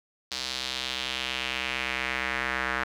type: tone with band-pass filter sweep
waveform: square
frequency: 64.4 Hz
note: C2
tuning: 27 cents flat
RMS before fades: -31 dBFS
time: 0.31-2.84 s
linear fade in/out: 5 ms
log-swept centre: 4500 to 1600 Hz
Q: 2.3
effects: none